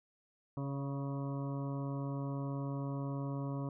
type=harmonic tone with a mistuned harmonic; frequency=138.59 Hz; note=C#3; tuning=in tune; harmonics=1 / 2 / 3 / 4 / 5 / 7 / 8 / 9; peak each=-37 / -41 / -50 / -48 / -53 / -51 / -52 / -59 dBFS; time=0.57-3.69 s; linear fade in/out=2 ms; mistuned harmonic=4; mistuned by=+19 cents; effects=none